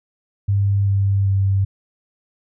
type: tone with pitch steps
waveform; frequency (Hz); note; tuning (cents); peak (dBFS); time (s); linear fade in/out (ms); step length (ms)
sine; 99.9 / 98.7 / 97.51; G2 / G2 / G2; +33 / +12 / -9; -14; 0.48-1.65; 10; 390
effects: none